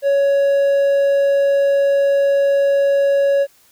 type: tone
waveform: triangle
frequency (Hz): 558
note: C#5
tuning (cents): +11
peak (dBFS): -10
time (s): 0.02-3.47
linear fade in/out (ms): 50
effects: white hiss -53 dBFS RMS until 3.71 s